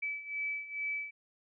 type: beating tone pair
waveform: sine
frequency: 2300 / 2302.3 Hz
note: D7 / D7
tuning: -37 / -35 cents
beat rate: 2.3 Hz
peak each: -40 / -36 dBFS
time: 0.02-1.11 s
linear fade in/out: 10 ms
effects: none